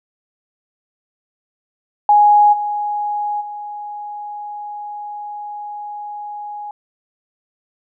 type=tone with level steps; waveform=sine; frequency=830.6 Hz; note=G#5; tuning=in tune; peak=-7 / -18 / -26 dBFS; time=2.09-6.71 s; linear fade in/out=2 ms; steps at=2.52 / 3.4 s; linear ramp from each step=20 ms; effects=none